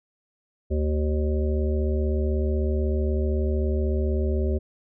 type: harmonic tone with a mistuned harmonic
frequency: 76.1 Hz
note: D#2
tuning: 38 cents flat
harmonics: 1 / 3 / 5 / 7 / 8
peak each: -22 / -31 / -29 / -35 / -37 dBFS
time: 0.7-4.59 s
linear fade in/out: 20 ms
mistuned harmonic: 1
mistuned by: -56 cents
effects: none